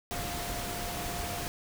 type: tone in noise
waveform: sine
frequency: 702 Hz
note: F5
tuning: 9 cents sharp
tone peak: -40 dBFS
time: 0.11-1.48 s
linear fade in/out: 0 ms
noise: pink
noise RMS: -36 dBFS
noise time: 0.11-1.48 s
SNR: -7 dB
effects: none